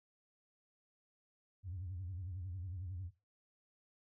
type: tone with vibrato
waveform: sine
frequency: 91 Hz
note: F#2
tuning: 28 cents flat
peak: -40 dBFS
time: 1.63-3.11 s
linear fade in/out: 50 ms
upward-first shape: sine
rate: 11 Hz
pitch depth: 130 cents each way
effects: noise-tail reverb RT60 0.3 s tail -18 dB re dry + tanh soft clip ceiling -37 dBFS